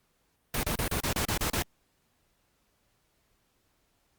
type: noise bursts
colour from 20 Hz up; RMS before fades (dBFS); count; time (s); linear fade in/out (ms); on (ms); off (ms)
pink; -29; 9; 0.54-1.624; 2; 92; 32
effects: pink hiss -72 dBFS RMS until 4.18 s + Opus 48 kbps